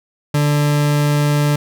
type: tone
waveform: 40% pulse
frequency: 146.83 Hz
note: D3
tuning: in tune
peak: -12 dBFS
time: 0.34-1.56 s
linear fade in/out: 5 ms
effects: none